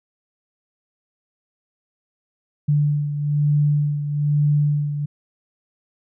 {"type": "beating tone pair", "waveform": "sine", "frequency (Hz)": [146.83, 147.93], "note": ["D3", "D3"], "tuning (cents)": [0, 13], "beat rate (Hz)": 1.1, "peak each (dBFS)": [-17, -24], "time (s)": [2.68, 5.06], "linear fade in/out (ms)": 10, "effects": []}